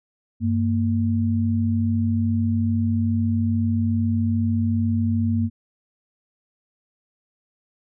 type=tone pair together; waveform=sine; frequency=96.8 / 230.6 Hz; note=G2 / A#3; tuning=-21 / -19 cents; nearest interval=octave + minor third; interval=1502 cents; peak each=-21 dBFS; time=0.4-5.5 s; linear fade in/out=50 ms; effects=none